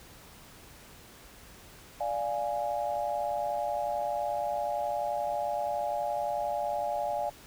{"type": "chord", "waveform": "sine", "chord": "D diminished", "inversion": "none", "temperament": "equal", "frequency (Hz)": [587.3, 698.5, 830.6], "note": ["D5", "F5", "Ab5"], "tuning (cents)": [0, 0, 0], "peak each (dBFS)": -33, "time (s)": [2, 7.3], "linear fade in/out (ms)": 10, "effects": ["pink hiss -52 dBFS RMS until 7.46 s"]}